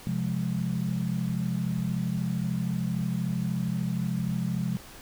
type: chord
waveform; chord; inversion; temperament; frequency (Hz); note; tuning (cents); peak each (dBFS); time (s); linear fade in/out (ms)
sine; F minor; second; equal; 130.81 / 174.61 / 207.7; C3 / F3 / Ab3; 0 / 0 / 0; -31 / -29 / -32; 0.07-4.77; 0
effects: pink hiss -47 dBFS RMS until 5.01 s